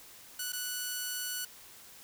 5% pulse tone with dropouts, 1480 Hz, F#6, in tune, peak -23 dBFS, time 0.39-1.45 s, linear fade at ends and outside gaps 5 ms, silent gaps 0.522-0.531 s, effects white hiss -53 dBFS RMS until 2.03 s

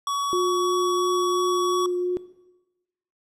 square tone, 1128 Hz, C#6, 30 cents sharp, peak -24 dBFS, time 0.07-1.86 s, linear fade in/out 2 ms
sine tone with vibrato, 358.6 Hz, F4, 46 cents sharp, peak -21 dBFS, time 0.33-2.17 s, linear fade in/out 0 ms, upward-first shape triangle, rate 2.9 Hz, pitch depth 8 cents each way
effects noise-tail reverb RT60 1.0 s tail -17 dB re dry + low-pass 10000 Hz 12 dB/octave

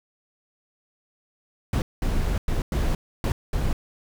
brown noise bursts at uneven times, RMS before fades -23 dBFS, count 6, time 1.73-1.82 / 2.02-2.38 / 2.48-2.62 / 2.72-2.95 / 3.24-3.32 / 3.53-3.73 s, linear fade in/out 2 ms, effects none

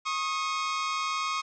sawtooth tone pair together, 1090 / 1250.6 Hz, C#6 / D#6, -29 / +8 cents, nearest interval major second, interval 237 cents, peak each -27 dBFS, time 0.05-1.42 s, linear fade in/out 20 ms, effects resampled to 16000 Hz + 10-bit

